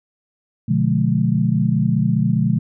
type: chord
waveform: sine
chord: B diminished seventh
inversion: none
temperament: just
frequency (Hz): 123.47 / 148.16 / 177.8 / 213.4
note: B2 / D3 / F3 / Ab3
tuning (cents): 0 / +16 / +31 / +47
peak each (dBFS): -20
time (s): 0.68-2.59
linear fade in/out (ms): 10
effects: none